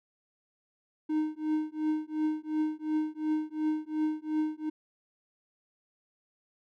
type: tone with tremolo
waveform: triangle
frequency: 309 Hz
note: D#4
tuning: 12 cents flat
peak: -22 dBFS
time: 1.09-4.7 s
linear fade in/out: 10 ms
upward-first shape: triangle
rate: 2.8 Hz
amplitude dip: 100%
effects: none